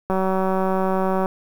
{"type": "click train", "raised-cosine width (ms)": 1, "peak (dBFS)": -9, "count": 220, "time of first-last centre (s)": [0.1, 1.259], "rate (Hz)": 189, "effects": ["7-bit"]}